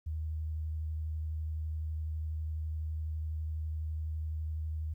sine tone with vibrato, 78.2 Hz, D#2, 9 cents sharp, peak -33 dBFS, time 0.06-4.94 s, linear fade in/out 10 ms, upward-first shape sine, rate 12 Hz, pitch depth 15 cents each way, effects 12-bit

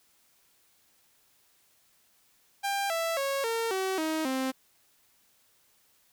sawtooth tone with pitch steps, 796 / 661.7 / 550 / 457.2 / 380 / 315.9 / 262.6 Hz, G5 / E5 / C#5 / A#4 / F#4 / D#4 / C4, +26 / +6 / -14 / -34 / +46 / +26 / +6 cents, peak -24 dBFS, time 2.63-4.52 s, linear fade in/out 20 ms, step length 270 ms, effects white hiss -66 dBFS RMS until 6.12 s

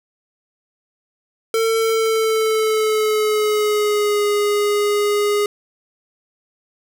square tone with pitch glide, 450.5 to 413.1 Hz, A4 to G#4, +41 to -9 cents, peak -16 dBFS, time 1.54-5.46 s, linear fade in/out 2 ms, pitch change -150 cents, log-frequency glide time 1.75-4.24 s, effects none

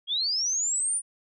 sine linear sweep, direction up, 3205 to 9550 Hz, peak -24 dBFS, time 0.07-1.02 s, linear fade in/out 50 ms, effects none

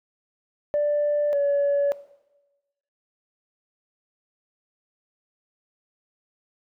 sine tone pair in turn, 588 / 568.3 Hz, D5 / C#5, +2 / +43 cents, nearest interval minor second, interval 59 cents, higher first, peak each -18 dBFS, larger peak neither, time 0.74-1.33 / 1.33-1.92 s, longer neither, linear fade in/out 0 ms, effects noise-tail reverb RT60 1.0 s tail -17 dB re dry + tanh soft clip ceiling -16 dBFS

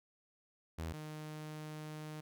sawtooth tone pair in turn, 81.4 / 153.66 Hz, E2 / D#3, -21 / -21 cents, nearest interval major seventh, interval 1100 cents, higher second, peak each -35 / -40 dBFS, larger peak first, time 0.78-0.93 / 0.93-2.21 s, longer second, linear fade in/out 10 ms, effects none

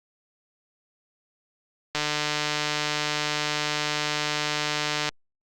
click train, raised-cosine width 0.2 ms, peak -8 dBFS, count 472, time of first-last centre 1.95-5.09 s, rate 150 Hz, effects Opus 48 kbps

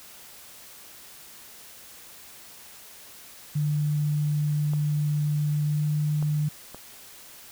sine tone with pitch glide, 148.8 to 150.18 Hz, D3 to D3, +23 to +39 cents, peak -22 dBFS, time 3.55-6.49 s, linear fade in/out 10 ms, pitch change +16 cents, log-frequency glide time 5.67-5.81 s
clicks, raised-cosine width 1 ms, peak -26 dBFS, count 3, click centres 4.735 / 6.226 / 6.746 s
effects white hiss -47 dBFS RMS until 7.51 s

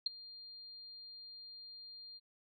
sine tone with ADSR envelope, 4200 Hz, C8, 6 cents sharp, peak -28 dBFS, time 0.06-2.2 s, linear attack 5 ms, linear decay 14 ms, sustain -21 dB, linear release 34 ms, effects AAC 48 kbps

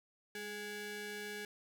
sawtooth ring-modulated tone, 622.3 Hz, D#5, in tune, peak -35 dBFS, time 0.35-1.45 s, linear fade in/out 2 ms, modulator 1040 Hz, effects none

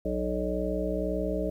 harmonic tone with a mistuned harmonic, 61.74 Hz, B1, in tune, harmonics 1 / 3 / 5 / 7 / 9 / 10, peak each -34 / -34 / -34 / -34 / -34 / -34 dBFS, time 0.05-1.5 s, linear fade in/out 5 ms, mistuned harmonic 1, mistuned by -96 cents, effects 10-bit

